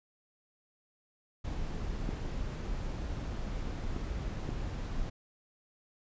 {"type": "noise", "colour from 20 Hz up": "brown", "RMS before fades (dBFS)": -36, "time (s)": [1.44, 5.1], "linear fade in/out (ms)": 10}
{"type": "clicks", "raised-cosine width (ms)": 3, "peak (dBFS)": -23, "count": 3, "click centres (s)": [2.091, 3.964, 4.491]}
{"effects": ["resampled to 16000 Hz"]}